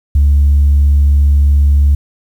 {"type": "tone", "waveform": "sine", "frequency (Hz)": 71.4, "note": "D2", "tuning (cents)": -48, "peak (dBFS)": -4, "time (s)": [0.15, 1.95], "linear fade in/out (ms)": 5, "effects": ["tanh soft clip ceiling -3 dBFS", "7-bit"]}